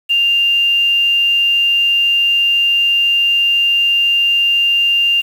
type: tone with quantisation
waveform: sine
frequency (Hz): 2794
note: F7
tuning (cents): 0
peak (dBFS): -10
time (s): 0.09-5.22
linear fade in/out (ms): 20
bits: 6
effects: none